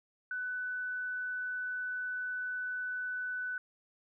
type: tone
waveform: sine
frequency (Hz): 1496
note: F#6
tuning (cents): +19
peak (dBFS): -34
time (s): 0.31-3.58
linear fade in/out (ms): 2
effects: none